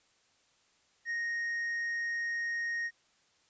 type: tone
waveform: triangle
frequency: 1864.7 Hz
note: A#6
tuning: in tune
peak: -30 dBFS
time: 1.05-2.91 s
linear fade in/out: 50 ms
effects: white hiss -69 dBFS RMS until 3.49 s + resampled to 16000 Hz